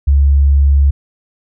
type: tone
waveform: sine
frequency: 70 Hz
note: C#2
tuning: 18 cents sharp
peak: -6 dBFS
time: 0.07-0.91 s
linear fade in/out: 10 ms
effects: none